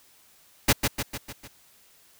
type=noise with echo; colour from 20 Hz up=pink; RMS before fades=-18 dBFS; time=0.68-0.73 s; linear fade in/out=10 ms; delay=150 ms; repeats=5; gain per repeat=-5 dB; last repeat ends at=1.48 s; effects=white hiss -58 dBFS RMS until 2.19 s